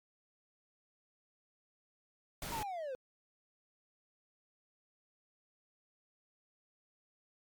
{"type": "noise", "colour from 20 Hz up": "pink", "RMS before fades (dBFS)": -42, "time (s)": [2.42, 2.63], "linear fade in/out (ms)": 2}
{"type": "linear sweep", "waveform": "triangle", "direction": "down", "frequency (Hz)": [950, 493.9], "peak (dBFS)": -36, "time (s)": [2.52, 2.95], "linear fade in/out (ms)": 0}
{"effects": ["MP3 96 kbps"]}